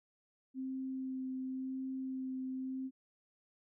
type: tone with vibrato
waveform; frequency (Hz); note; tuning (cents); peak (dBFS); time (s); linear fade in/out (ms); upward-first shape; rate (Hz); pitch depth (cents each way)
sine; 261.6; C4; 0; -37; 0.54-2.91; 50; sine; 0.93; 11
effects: none